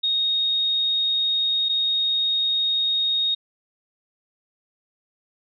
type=tone pair in turn; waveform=sine; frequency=3729 / 3729 Hz; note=A#7 / A#7; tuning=0 / 0 cents; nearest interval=unison; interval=0 cents; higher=neither; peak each=-19 / -19 dBFS; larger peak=neither; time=0.03-1.69 / 1.69-3.35 s; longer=neither; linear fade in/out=10 ms; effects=none